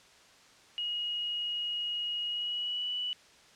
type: tone with pitch glide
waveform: sine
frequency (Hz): 2887 to 2958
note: F#7 to F#7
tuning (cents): -43 to -1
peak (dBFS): -31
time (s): 0.78-3.13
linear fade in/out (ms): 0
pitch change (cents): +42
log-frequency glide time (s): 2.27-2.91
effects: white hiss -58 dBFS RMS until 3.55 s + low-pass 6000 Hz 12 dB/octave